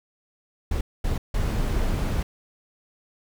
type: noise bursts at uneven times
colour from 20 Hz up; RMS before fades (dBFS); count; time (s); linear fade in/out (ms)
brown; -24; 3; 0.71-0.81 / 1.04-1.18 / 1.34-2.23; 5
effects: none